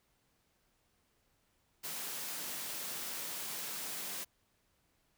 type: high-pass noise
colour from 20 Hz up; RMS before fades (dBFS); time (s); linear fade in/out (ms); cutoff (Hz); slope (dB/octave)
white; -41; 1.83-4.25; 20; 130; 48
effects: pink hiss -75 dBFS RMS until 5.17 s